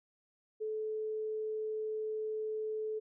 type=tone; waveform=sine; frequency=433.4 Hz; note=A4; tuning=26 cents flat; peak=-34 dBFS; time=0.6-3 s; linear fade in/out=20 ms; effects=none